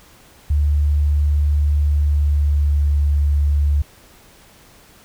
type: tone with pitch glide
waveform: sine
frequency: 73.42 to 72.49 Hz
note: D2 to D2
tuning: 0 to -22 cents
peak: -13 dBFS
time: 0.5-3.82 s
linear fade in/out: 5 ms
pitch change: -22 cents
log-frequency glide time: 1.84-2.99 s
effects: pink hiss -48 dBFS RMS until 5.04 s